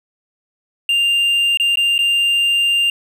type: tone with dropouts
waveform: triangle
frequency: 2794 Hz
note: F7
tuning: in tune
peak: -11 dBFS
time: 0.89-2.9 s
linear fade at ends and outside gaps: 2 ms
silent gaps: 1.573-1.598 / 1.757-1.772 / 1.981-1.989 s
effects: none